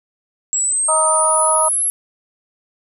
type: linear sweep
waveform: sine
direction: up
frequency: 7590 to 11240 Hz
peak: -15 dBFS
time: 0.53-1.9 s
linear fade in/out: 0 ms
type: harmonic tone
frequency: 314.7 Hz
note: D#4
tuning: 20 cents sharp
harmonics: 2 / 3 / 4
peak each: -19 / -19 / -19 dBFS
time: 0.88-1.69 s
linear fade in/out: 10 ms
effects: none